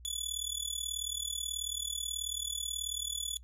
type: tone with amplitude modulation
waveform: 20% pulse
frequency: 3439 Hz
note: A7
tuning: 40 cents flat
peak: -25 dBFS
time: 0.05-3.37 s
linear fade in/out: 0 ms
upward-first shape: sine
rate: 38.4 Hz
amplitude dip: 90%
effects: noise-tail reverb RT60 0.1 s tail -21 dB re dry + added 60 Hz sine -50 dBFS peak until 3.43 s